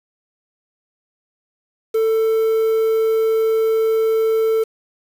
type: tone with quantisation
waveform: triangle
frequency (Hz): 444.4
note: A4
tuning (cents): +17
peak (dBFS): -12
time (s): 1.94-4.64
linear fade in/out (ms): 10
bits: 6
effects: resampled to 32000 Hz